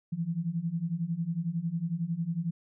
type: beating tone pair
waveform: sine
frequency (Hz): 161.4 / 172.4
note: E3 / F3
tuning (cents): -36 / -22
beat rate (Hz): 11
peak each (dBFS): -33 / -31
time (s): 0.12-2.51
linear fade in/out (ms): 10
effects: none